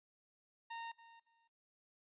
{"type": "tone with echo", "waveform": "sawtooth", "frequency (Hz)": 922, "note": "A#5", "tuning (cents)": -19, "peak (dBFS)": -40, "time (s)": [0.7, 0.92], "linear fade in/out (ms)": 10, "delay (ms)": 280, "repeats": 2, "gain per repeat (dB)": -15, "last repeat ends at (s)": 1.48, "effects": ["noise-tail reverb RT60 0.6 s tail -24 dB re dry", "resampled to 8000 Hz"]}